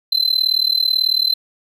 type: tone with amplitude modulation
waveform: triangle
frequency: 4073 Hz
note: C8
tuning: 47 cents flat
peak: -9 dBFS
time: 0.12-1.34 s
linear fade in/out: 5 ms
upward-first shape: sine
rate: 38.2 Hz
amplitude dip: 95%
effects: none